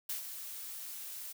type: noise with ADSR envelope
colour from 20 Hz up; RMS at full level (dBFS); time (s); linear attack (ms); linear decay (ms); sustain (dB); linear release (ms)
blue; -36; 0.09-1.33; 6; 120; -8; 16
effects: none